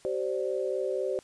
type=chord; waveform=sine; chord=G suspended fourth; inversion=none; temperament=equal with one note detuned; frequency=383.9 / 523.3 / 587.3 Hz; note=G4 / C5 / D5; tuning=-36 / 0 / 0 cents; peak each=-31 / -31 / -34 dBFS; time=0.05-1.19 s; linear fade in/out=0 ms; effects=white hiss -58 dBFS RMS until 1.23 s + resampled to 22050 Hz